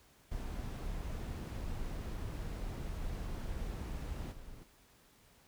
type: noise with level steps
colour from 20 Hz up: brown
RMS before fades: -40 / -50 dBFS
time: 0.31-4.64 s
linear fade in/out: 10 ms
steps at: 4.31 s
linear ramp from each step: 20 ms
effects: pink hiss -65 dBFS RMS until 5.47 s

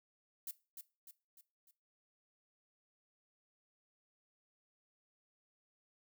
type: noise with echo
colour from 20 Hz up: violet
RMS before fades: -43 dBFS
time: 0.47-0.51 s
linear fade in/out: 2 ms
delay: 300 ms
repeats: 4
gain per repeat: -6 dB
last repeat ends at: 1.71 s
effects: noise-tail reverb RT60 0.3 s tail -18 dB re dry

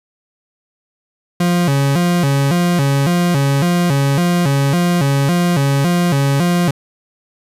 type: tone with vibrato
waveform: 40% pulse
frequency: 156.1 Hz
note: D#3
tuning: 6 cents sharp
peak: -11 dBFS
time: 1.4-6.71 s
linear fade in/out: 5 ms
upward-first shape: square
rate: 1.8 Hz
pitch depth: 200 cents each way
effects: resampled to 32000 Hz

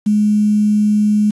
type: tone with quantisation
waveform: sine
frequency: 210 Hz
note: G#3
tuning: 19 cents sharp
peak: -10 dBFS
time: 0.06-1.31 s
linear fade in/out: 10 ms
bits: 6
effects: resampled to 24000 Hz

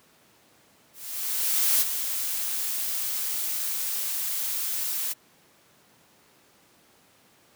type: noise with ADSR envelope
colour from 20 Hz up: blue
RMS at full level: -21 dBFS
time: 0.93-5.14 s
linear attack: 880 ms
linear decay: 27 ms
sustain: -8 dB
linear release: 24 ms
effects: pink hiss -59 dBFS RMS until 7.55 s + high-pass 150 Hz 12 dB/octave

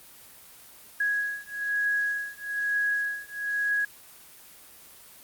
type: beating tone pair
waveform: sine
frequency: 1661.2 / 1662.3 Hz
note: G#6 / G#6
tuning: 0 / +1 cents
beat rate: 1.1 Hz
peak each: -28 dBFS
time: 1-3.85 s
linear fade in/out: 5 ms
effects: white hiss -50 dBFS RMS until 5.23 s + Opus 24 kbps

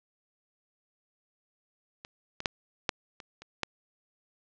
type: clicks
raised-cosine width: 0.2 ms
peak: -25 / -20 / -8 / -8 / -26 / -28 / -11 dBFS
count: 7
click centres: 2.049 / 2.404 / 2.458 / 2.892 / 3.202 / 3.42 / 3.633 s
effects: low-pass 6000 Hz 12 dB/octave

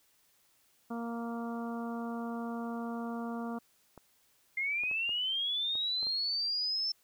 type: harmonic tone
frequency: 233.1 Hz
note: A#3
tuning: in tune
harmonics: 1 / 2 / 3 / 4 / 5 / 6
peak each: -36 / -44 / -44 / -48 / -47 / -51 dBFS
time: 0.9-3.59 s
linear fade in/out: 10 ms
type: clicks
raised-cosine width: 1 ms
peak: -35 dBFS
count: 7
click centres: 3.977 / 4.836 / 4.913 / 5.093 / 5.754 / 6.029 / 6.069 s
type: linear sweep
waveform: sine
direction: up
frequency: 2093 to 5350 Hz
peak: -30 dBFS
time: 4.57-6.92 s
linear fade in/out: 5 ms
effects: white hiss -69 dBFS RMS until 7.03 s

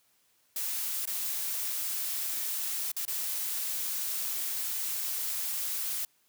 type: noise with dropouts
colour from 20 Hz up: blue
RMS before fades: -33 dBFS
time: 0.56-6.05 s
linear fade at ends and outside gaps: 2 ms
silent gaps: 1.055-1.074 / 2.918-2.965 / 3.052-3.079 s
effects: white hiss -69 dBFS RMS until 6.28 s + high-pass 60 Hz 12 dB/octave

